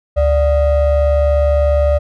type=ring-modulated tone; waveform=triangle; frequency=329.6 Hz; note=E4; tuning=in tune; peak=-5 dBFS; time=0.16-1.99 s; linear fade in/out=20 ms; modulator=258 Hz; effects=none